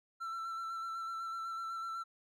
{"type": "tone with vibrato", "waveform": "triangle", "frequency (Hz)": 1342, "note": "E6", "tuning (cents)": 31, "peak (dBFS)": -36, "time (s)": [0.2, 2.04], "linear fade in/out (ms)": 20, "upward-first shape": "square", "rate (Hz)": 8, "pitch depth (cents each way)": 17, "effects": []}